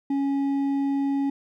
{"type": "tone with hard clipping", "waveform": "triangle", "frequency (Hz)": 277.2, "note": "C#4", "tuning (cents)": 0, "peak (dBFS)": -23, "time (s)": [0.1, 1.3], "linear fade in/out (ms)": 5, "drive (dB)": 8, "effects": []}